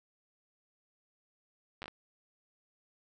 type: slowing click train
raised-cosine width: 0.3 ms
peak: -26 dBFS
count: 5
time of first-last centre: 1.82-1.881 s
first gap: 9 ms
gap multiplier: 1.36
effects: none